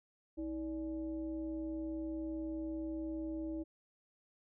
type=tone with frequency modulation; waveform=sine; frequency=319.6 Hz; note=D#4; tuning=47 cents sharp; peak=-37 dBFS; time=0.37-3.64 s; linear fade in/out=20 ms; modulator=262 Hz; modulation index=0.58; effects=none